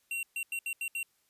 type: tone bursts at uneven times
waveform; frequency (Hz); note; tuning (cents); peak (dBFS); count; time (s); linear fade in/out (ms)
square; 2742; F7; -32; -33; 6; 0.11-0.23 / 0.36-0.43 / 0.52-0.59 / 0.66-0.73 / 0.81-0.88 / 0.95-1.03; 2
effects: white hiss -72 dBFS RMS until 1.29 s + resampled to 32000 Hz